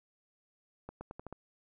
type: accelerating click train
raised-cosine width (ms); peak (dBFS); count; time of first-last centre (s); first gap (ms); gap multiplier
1; -29; 6; 0.89-1.326; 120; 0.84
effects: none